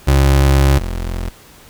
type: tone pair in turn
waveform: 30% pulse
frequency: 68.5 / 43.15 Hz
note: C#2 / F1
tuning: -20 / -20 cents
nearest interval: minor sixth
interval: 800 cents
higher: first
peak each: -6 / -17 dBFS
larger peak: first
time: 0.07-0.79 / 0.79-1.3 s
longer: first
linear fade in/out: 10 ms
effects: pink hiss -43 dBFS RMS until 1.69 s